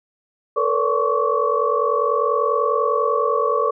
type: tone cluster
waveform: sine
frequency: 445.4 / 485.8 / 570 / 1088 / 1138 Hz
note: A4 / B4 / C#5 / C#6 / C#6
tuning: +21 / -29 / +48 / -33 / +45 cents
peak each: -22 / -23 / -24 / -26 / -21 dBFS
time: 0.56-3.71 s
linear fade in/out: 10 ms
effects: none